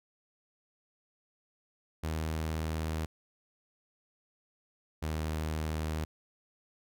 sawtooth tone pair in turn, 79.2 / 78.2 Hz, D#2 / D#2, +31 / +9 cents, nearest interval unison, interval 22 cents, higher first, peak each -28 dBFS, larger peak neither, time 2.03-3.06 / 5.02-6.05 s, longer neither, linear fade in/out 10 ms, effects none

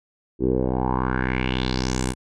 10% pulse tone with low-pass filter sweep, 63.6 Hz, C2, 48 cents flat, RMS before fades -23 dBFS, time 0.39-2.15 s, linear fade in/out 50 ms, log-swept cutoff 350 to 9800 Hz, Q 4, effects none

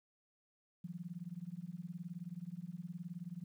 sine tone with tremolo, 174.2 Hz, F3, 4 cents flat, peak -39 dBFS, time 0.84-3.44 s, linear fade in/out 5 ms, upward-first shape sine, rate 19 Hz, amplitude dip 95%, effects 12-bit

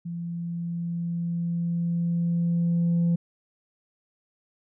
sine tone with level ramp, 170.5 Hz, F3, 41 cents flat, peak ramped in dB -30 to -17 dBFS, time 0.05-3.16 s, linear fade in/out 10 ms, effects tanh soft clip ceiling -18 dBFS

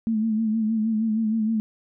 sine tone with vibrato, 220.2 Hz, A3, 2 cents sharp, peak -20 dBFS, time 0.07-1.6 s, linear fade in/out 0 ms, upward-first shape sine, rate 6.4 Hz, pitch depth 53 cents each way, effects none

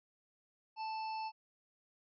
harmonic tone, 880 Hz, A5, in tune, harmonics 1 / 3 / 5 / 6, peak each -38 / -50 / -53 / -55 dBFS, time 0.76-1.32 s, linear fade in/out 50 ms, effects none

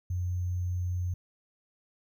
sine tone with sample-and-hold, 89.5 Hz, F2, 43 cents sharp, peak -28 dBFS, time 0.1-1.14 s, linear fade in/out 5 ms, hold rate 6300 Hz, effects none

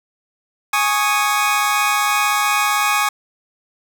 25% pulse chord, Ab suspended fourth, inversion none, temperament equal, 830.6 / 1108.7 / 1244.5 Hz, Ab5 / Db6 / Eb6, 0 / 0 / 0 cents, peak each -16 dBFS, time 0.73-3.09 s, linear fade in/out 5 ms, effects none

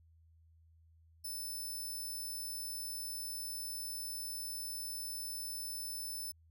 5% pulse tone, 5280 Hz, E8, 2 cents sharp, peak -34 dBFS, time 1.24-6.32 s, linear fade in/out 10 ms, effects added 81 Hz sine -62 dBFS peak until 6.5 s

